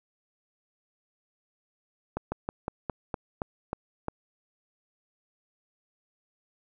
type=slowing click train; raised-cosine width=1 ms; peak=-16 dBFS; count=9; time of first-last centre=2.17-4.084 s; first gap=150 ms; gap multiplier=1.13; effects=none